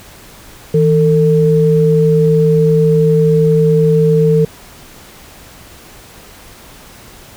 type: tone pair together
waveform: sine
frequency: 160.4 / 448.7 Hz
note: E3 / A4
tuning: -47 / +34 cents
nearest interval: octave + tritone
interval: 1781 cents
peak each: -10 dBFS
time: 0.74-4.45 s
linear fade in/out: 5 ms
effects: pink hiss -38 dBFS RMS until 7.36 s